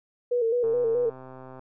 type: tone with vibrato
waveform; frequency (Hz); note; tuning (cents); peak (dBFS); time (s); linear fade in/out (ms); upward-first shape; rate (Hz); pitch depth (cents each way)
sine; 470.4; A#4; +16; -21; 0.31-1.1; 10; square; 4.7; 61
type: click train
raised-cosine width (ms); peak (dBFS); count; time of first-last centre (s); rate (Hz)
1; -30; 125; 0.64-1.594; 130
effects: none